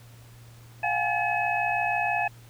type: tone cluster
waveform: sine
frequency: 704 / 764 / 830 / 1722 / 2561 Hz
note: F5 / G5 / G#5 / A6 / D#7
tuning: +14 / -45 / -1 / -38 / +49 cents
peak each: -29 / -32 / -29 / -31 / -29 dBFS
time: 0.83-2.28 s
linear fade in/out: 5 ms
effects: added 117 Hz sine -47 dBFS peak until 2.49 s + pink hiss -55 dBFS RMS until 2.49 s